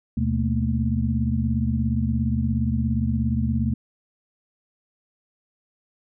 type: tone cluster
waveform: sine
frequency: 77 / 124.8 / 218.5 / 235.6 Hz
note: D#2 / B2 / A3 / A#3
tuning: -17 / +19 / -12 / +19 cents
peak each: -25 / -25 / -25 / -28 dBFS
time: 0.17-3.74 s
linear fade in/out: 5 ms
effects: none